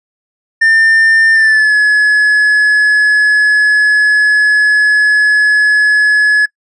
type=tone with pitch glide; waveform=triangle; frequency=1800 to 1700 Hz; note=A6 to G#6; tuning=+39 to +40 cents; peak=-4 dBFS; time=0.61-6.46 s; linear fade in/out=10 ms; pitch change=-99 cents; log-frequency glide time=1.33-1.74 s; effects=noise-tail reverb RT60 0.1 s tail -25 dB re dry + resampled to 24000 Hz